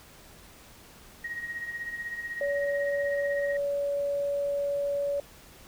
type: tone with tremolo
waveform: sine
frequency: 1884 Hz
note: A#6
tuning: 18 cents sharp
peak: -30 dBFS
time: 1.24-3.57 s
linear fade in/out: 5 ms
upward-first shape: triangle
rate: 16 Hz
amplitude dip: 70%
type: tone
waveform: sine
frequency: 568 Hz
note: C#5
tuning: 42 cents sharp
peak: -26 dBFS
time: 2.41-5.2 s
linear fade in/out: 2 ms
effects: pink hiss -52 dBFS RMS until 5.67 s